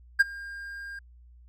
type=tone with ADSR envelope; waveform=triangle; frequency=1607 Hz; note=G6; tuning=43 cents sharp; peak=-11 dBFS; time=0.19-0.99 s; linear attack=16 ms; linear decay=23 ms; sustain=-24 dB; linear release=3 ms; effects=added 60 Hz sine -50 dBFS peak until 1.48 s